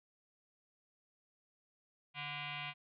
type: tone with frequency modulation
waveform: sine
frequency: 146.83 Hz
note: D3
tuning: in tune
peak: -40 dBFS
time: 2.14-2.74 s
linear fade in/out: 50 ms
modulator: 437 Hz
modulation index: 7.1
effects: none